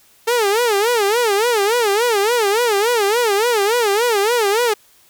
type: tone with vibrato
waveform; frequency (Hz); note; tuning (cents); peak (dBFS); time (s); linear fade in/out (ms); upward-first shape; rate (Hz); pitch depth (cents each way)
sawtooth; 440; A4; 0; -10; 0.27-4.74; 10; sine; 3.5; 190
effects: white hiss -52 dBFS RMS until 5.09 s